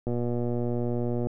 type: click train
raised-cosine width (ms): 2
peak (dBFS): -17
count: 145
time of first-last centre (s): 0.07-1.27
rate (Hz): 120
effects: none